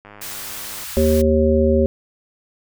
click train, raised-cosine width 0.5 ms, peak -25 dBFS, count 82, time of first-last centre 0.05-0.836 s, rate 103 Hz
white band-stop noise, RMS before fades -31 dBFS, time 0.21-1.22 s, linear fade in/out 10 ms, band 140 to 910 Hz, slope 24 dB/octave
harmonic tone, 77.78 Hz, D#2, in tune, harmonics 1 / 3 / 5 / 7, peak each -18 / -18 / -18 / -18 dBFS, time 0.97-1.86 s, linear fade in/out 0 ms
effects none

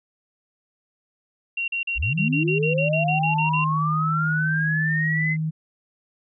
sine tone bursts, 2750 Hz, F7, 27 cents flat, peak -23 dBFS, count 14, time 1.57-3.643 s, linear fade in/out 5 ms, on 110 ms, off 41 ms
sine linear sweep, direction up, 39.35 to 2072 Hz, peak -22 dBFS, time 1.95-5.37 s, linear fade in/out 50 ms
sine tone with pitch glide, 155.56 to 157.73 Hz, D#3 to D#3, 0 to +24 cents, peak -22 dBFS, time 2.17-5.51 s, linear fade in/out 20 ms, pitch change +24 cents, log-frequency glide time 3.59-4.97 s
effects none

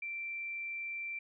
sine tone, 2349 Hz, D7, in tune, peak -37 dBFS, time 0.02-1.19 s, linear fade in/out 5 ms, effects none

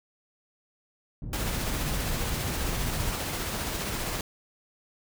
pink low-pass noise, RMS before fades -33 dBFS, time 1.22-3.12 s, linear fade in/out 2 ms, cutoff 170 Hz, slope 12 dB/octave
pink noise with tremolo, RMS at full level -31 dBFS, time 1.33-4.21 s, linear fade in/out 2 ms, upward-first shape sine, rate 15 Hz, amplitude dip 25%
effects none

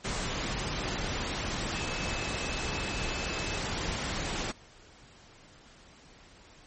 sine tone in noise, 2600 Hz, E7, 24 cents flat, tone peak -40 dBFS, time 1.74-3.59 s, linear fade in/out 10 ms, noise pink, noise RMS -33 dBFS, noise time 0.04-4.52 s, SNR -10 dB, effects pink hiss -55 dBFS RMS until 6.66 s + MP3 32 kbps

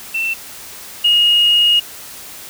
sine tone pair in turn, 2684 / 2868 Hz, E7 / F7, +31 / +45 cents, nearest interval minor second, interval 114 cents, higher second, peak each -16 / -8 dBFS, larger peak second, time 0.14-0.34 / 1.04-1.8 s, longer second, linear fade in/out 10 ms, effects tanh soft clip ceiling -4 dBFS + white hiss -34 dBFS RMS until 2.49 s

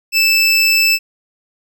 25% pulse tone, 2637 Hz, E7, in tune, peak -6 dBFS, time 0.12-0.99 s, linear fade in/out 50 ms, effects none

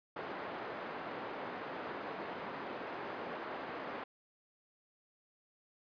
pink band-pass noise, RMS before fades -43 dBFS, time 0.16-4.04 s, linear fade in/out 5 ms, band 340 to 1600 Hz, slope 12 dB/octave, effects resampled to 11025 Hz

